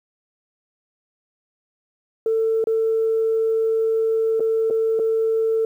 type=tone with dropouts; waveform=sine; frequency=446.8 Hz; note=A4; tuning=27 cents sharp; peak=-16 dBFS; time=2.26-5.65 s; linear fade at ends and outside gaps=2 ms; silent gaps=2.641-2.671 / 4.397-4.404 / 4.701-4.707 / 4.992-4.996 s; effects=tanh soft clip ceiling -12 dBFS + 9-bit